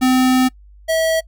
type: tone pair in turn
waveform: square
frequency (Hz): 256.8 / 647.1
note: C4 / E5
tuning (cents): -32 / -32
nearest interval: octave + major third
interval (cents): 1600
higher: second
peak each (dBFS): -12 / -15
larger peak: first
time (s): 0.01-0.49 / 0.88-1.21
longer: first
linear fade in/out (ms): 20
effects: noise-tail reverb RT60 0.1 s tail -25 dB re dry + added 50 Hz sine -41 dBFS peak until 1.27 s

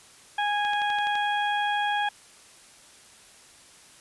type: harmonic tone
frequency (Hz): 826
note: G#5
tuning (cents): -10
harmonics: 1 / 2 / 3 / 4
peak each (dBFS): -25 / -29 / -37 / -34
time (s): 0.38-2.09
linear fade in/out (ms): 5
type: click train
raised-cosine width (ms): 0.2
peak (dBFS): -21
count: 7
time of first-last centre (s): 0.65-1.154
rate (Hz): 11.9
effects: white hiss -52 dBFS RMS until 4 s + resampled to 24000 Hz

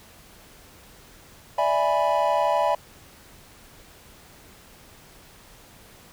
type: chord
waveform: triangle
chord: E dominant seventh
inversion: third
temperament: equal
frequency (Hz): 587.3 / 659.3 / 830.6 / 987.8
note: D5 / E5 / G#5 / B5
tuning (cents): 0 / 0 / 0 / 0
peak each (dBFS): -23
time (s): 1.58-2.75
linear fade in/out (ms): 5
effects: pink hiss -50 dBFS RMS until 6.12 s

